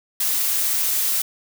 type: noise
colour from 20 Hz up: blue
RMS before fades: -21 dBFS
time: 0.2-1.22 s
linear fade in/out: 5 ms
effects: none